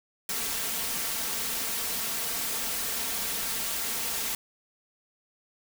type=noise with comb filter; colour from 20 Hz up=white; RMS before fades=-31 dBFS; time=0.29-4.35 s; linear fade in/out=2 ms; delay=4.4 ms; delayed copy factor=+0.5; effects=none